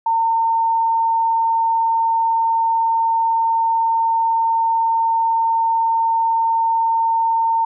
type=tone; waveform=sine; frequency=909 Hz; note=A#5; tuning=44 cents flat; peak=-14 dBFS; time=0.06-7.65 s; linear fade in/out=5 ms; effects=none